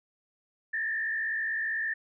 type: tone with frequency modulation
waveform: sine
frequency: 1783 Hz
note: A6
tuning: 22 cents sharp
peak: -28 dBFS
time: 0.73-1.94 s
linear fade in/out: 10 ms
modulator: 55.7 Hz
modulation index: 1.1
effects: none

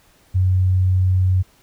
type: tone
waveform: sine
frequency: 92.7 Hz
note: F#2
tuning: 4 cents sharp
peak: -13 dBFS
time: 0.34-1.43 s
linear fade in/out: 20 ms
effects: pink hiss -55 dBFS RMS until 1.62 s

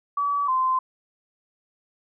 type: tone pair in turn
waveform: sine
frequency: 1144 / 1036.3 Hz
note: D6 / C6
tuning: -46 / -17 cents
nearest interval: major second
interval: 171 cents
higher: first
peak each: -21 / -19 dBFS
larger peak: second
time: 0.17-0.48 / 0.48-0.79 s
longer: neither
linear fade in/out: 5 ms
effects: none

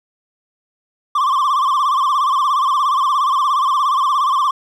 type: tone with vibrato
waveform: triangle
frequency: 1108.7 Hz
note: C#6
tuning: in tune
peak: -11 dBFS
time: 1.15-4.51 s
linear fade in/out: 5 ms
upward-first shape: sine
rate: 17 Hz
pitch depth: 130 cents each way
effects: none

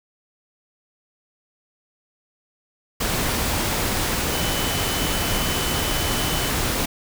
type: tone in noise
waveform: sine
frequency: 3016 Hz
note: F#7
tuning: 32 cents sharp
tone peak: -31 dBFS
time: 4.32-6.5 s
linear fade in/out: 10 ms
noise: pink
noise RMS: -23 dBFS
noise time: 3-6.86 s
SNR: -11 dB
effects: none

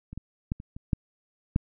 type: clicks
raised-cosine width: 5 ms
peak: -27 / -23 / -15 / -28 / -27 / -11 / -10 dBFS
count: 7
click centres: 0.13 / 0.176 / 0.519 / 0.601 / 0.765 / 0.932 / 1.561 s
effects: none

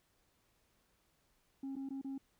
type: tone with dropouts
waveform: sine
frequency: 271 Hz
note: C#4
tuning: 39 cents flat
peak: -37 dBFS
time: 1.63-2.18 s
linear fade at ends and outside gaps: 5 ms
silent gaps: 1.756-1.764 / 1.89-1.905 / 2.015-2.045 s
effects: tanh soft clip ceiling -38 dBFS + pink hiss -75 dBFS RMS until 2.39 s

